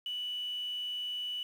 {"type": "tone with quantisation", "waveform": "sine", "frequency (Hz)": 2960, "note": "F#7", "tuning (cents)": 0, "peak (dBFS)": -34, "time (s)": [0.06, 1.43], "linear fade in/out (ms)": 2, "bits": 9, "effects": []}